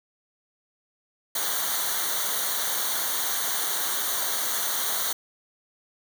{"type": "noise with comb filter", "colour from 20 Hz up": "white", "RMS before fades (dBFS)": -27, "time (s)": [1.35, 5.13], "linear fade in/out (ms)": 5, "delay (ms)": 0.39, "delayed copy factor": -0.85, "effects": []}